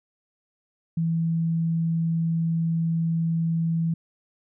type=tone; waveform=sine; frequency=164.81 Hz; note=E3; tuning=in tune; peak=-21 dBFS; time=0.97-3.94 s; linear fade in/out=5 ms; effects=none